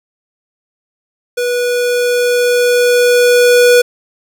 square tone with level ramp, 488.1 Hz, B4, 20 cents flat, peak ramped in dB -14 to -5 dBFS, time 1.37-3.82 s, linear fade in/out 10 ms, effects none

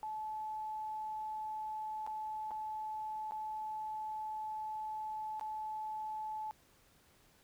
sine tone with dropouts, 864 Hz, A5, 32 cents flat, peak -38 dBFS, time 0.03-6.51 s, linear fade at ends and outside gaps 0 ms, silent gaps 2.065-2.074 / 2.508-2.515 / 3.31-3.32 / 5.396-5.411 s, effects pink hiss -67 dBFS RMS until 7.43 s

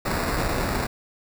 pink noise with sample-and-hold, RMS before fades -25 dBFS, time 0.05-0.87 s, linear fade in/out 10 ms, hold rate 3150 Hz, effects none

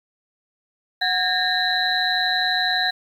sine tone cluster, 736 / 1629 / 1819 / 3904 / 4066 Hz, F#5 / G#6 / A#6 / B7 / B7, -9 / -34 / -43 / -21 / +50 cents, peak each -25 dBFS, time 1.01-2.91 s, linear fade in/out 10 ms, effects 8-bit

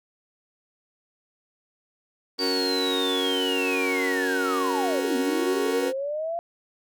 40% pulse chord, F# major, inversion second, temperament equal, 277.2 / 370 / 466.2 Hz, C#4 / F#4 / A#4, 0 / 0 / 0 cents, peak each -28 dBFS, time 2.38-5.93 s, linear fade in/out 50 ms
sine linear two-way sweep, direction down then up, 4651 to 246.9 to 692 Hz, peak -26 dBFS, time 2.39-6.39 s, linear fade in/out 0 ms, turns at 5.16 s
effects none

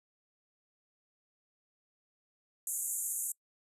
pink band-pass noise, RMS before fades -36 dBFS, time 2.67-3.32 s, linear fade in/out 2 ms, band 6800 to 13000 Hz, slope 96 dB/octave, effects noise-tail reverb RT60 0.1 s tail -25 dB re dry

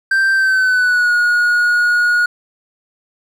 triangle tone with pitch glide, 1568 to 1446.2 Hz, G6 to F#6, 0 to -40 cents, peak -9 dBFS, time 0.11-2.26 s, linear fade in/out 5 ms, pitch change -140 cents, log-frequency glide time 0.33-1.13 s, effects none

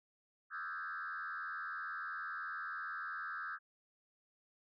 sine tone with frequency modulation, 1447 Hz, F#6, 39 cents flat, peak -39 dBFS, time 0.5-3.59 s, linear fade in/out 50 ms, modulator 83 Hz, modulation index 2.7, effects tanh soft clip ceiling -35 dBFS

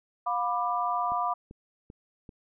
sine chord, B diminished, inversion second, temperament just, 711.2 / 987.8 / 1185.3 Hz, F5 / B5 / D6, +31 / 0 / +16 cents, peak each -30 dBFS, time 0.26-1.34 s, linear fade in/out 10 ms
click train, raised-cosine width 3 ms, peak -32 dBFS, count 4, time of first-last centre 1.12-2.292 s, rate 2.56 Hz
effects none

